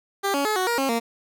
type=tone with pitch steps; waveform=15% pulse; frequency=396.2 / 281 / 427.8 / 370.9 / 472.2 / 270.6 / 231.7 Hz; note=G4 / C#4 / A4 / F#4 / A#4 / C#4 / A#3; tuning=+18 / +24 / -49 / +4 / +22 / -42 / -10 cents; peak=-15 dBFS; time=0.23-1 s; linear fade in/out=20 ms; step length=110 ms; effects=none